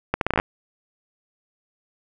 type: accelerating click train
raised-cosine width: 0.5 ms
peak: -5 dBFS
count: 9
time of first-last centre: 0.14-0.399 s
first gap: 72 ms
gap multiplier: 0.75
effects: none